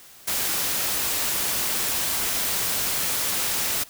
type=noise; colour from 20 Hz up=white; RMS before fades=-25 dBFS; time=0.27-3.84 s; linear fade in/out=10 ms; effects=white hiss -48 dBFS RMS until 3.89 s